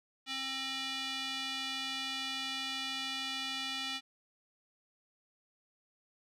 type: tone with band-pass filter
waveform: square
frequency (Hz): 266.6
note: C4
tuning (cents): +33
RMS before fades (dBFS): -38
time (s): 0.26-4.01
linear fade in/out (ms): 50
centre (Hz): 3400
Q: 2.2
effects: none